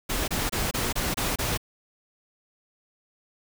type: noise bursts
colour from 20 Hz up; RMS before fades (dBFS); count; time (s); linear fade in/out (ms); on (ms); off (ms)
pink; -27; 7; 0.09-1.576; 10; 190; 26
effects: none